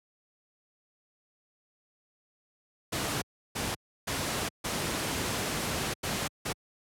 pink noise bursts at uneven times, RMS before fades -31 dBFS, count 6, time 2.92-3.22 / 3.55-3.75 / 4.07-4.49 / 4.64-5.94 / 6.03-6.28 / 6.45-6.53 s, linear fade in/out 10 ms, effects high-pass 80 Hz 12 dB/octave + low-pass 12000 Hz 12 dB/octave

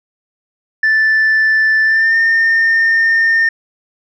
sine tone with pitch glide, 1760 to 1816.8 Hz, A6 to A#6, 0 to -45 cents, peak -7 dBFS, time 0.83-3.49 s, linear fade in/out 5 ms, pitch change +55 cents, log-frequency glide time 1.84-2.17 s, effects tanh soft clip ceiling -7 dBFS

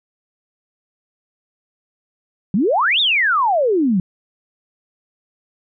sine exponential two-way sweep, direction up then down, 173.2 to 3805 to 173.2 Hz, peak -13 dBFS, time 2.54-4 s, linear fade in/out 2 ms, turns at 3 s, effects none

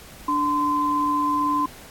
sine tone pair together, 293.7 / 1029.8 Hz, D4 / C6, 0 / -28 cents, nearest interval octave + minor seventh, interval 2172 cents, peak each -25 / -20 dBFS, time 0.28-1.66 s, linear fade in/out 5 ms, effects pink hiss -44 dBFS RMS until 1.9 s + AAC 64 kbps

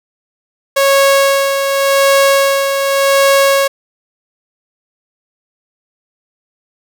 sawtooth tone with tremolo, 551 Hz, C#5, 11 cents flat, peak -3 dBFS, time 0.76-3.68 s, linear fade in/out 10 ms, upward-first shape sine, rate 0.88 Hz, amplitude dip 50%, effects none

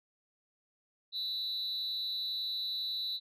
sine tone with amplitude modulation, 3951 Hz, B7, in tune, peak -28 dBFS, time 1.12-3.2 s, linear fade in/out 50 ms, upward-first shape sine, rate 268 Hz, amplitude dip 80%, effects tanh soft clip ceiling -29 dBFS

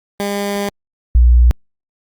15% pulse / sine tone pair in turn, 201.9 / 60.03 Hz, G#3 / B1, -49 / -48 cents, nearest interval octave + major sixth, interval 2099 cents, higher first, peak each -11 / -5 dBFS, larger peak second, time 0.2-0.69 / 1.15-1.51 s, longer first, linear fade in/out 0 ms, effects Opus 32 kbps

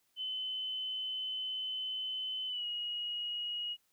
sine tone with pitch glide, 3039 to 2893 Hz, F#7 to F#7, +46 to -40 cents, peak -35 dBFS, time 0.16-3.77 s, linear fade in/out 50 ms, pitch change -86 cents, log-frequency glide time 2.47-2.65 s, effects white hiss -75 dBFS RMS until 3.92 s

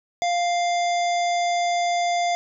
harmonic tone, 698.5 Hz, F5, in tune, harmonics 1 / 3 / 5 / 7 / 9 / 10, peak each -20 / -30 / -34 / -37 / -39 / -40 dBFS, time 0.22-2.35 s, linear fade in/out 0 ms, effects none

